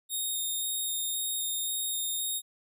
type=tone with vibrato; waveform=5% pulse; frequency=3700 Hz; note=A#7; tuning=14 cents flat; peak=-23 dBFS; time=0.09-2.42 s; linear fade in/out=50 ms; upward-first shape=square; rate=1.9 Hz; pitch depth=9 cents each way; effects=none

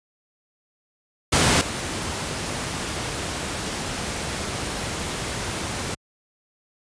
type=noise with level steps; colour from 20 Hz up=pink; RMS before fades=-17 / -28 dBFS; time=1.32-5.95 s; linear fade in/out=10 ms; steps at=1.61 s; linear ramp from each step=2 ms; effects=high-pass 60 Hz 12 dB/octave + resampled to 22050 Hz

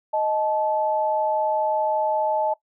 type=tone pair together; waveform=sine; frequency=623 / 868.2 Hz; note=D#5 / A5; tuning=+2 / -23 cents; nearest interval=tritone; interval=575 cents; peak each=-23 / -22 dBFS; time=0.13-2.54 s; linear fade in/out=10 ms; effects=noise-tail reverb RT60 0.1 s tail -19 dB re dry

